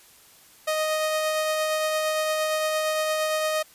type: tone with tremolo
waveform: sawtooth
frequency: 622.3 Hz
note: D#5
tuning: in tune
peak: -18 dBFS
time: 0.67-3.63 s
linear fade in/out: 10 ms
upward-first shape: triangle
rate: 8.7 Hz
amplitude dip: 25%
effects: white hiss -53 dBFS RMS until 3.74 s + resampled to 32000 Hz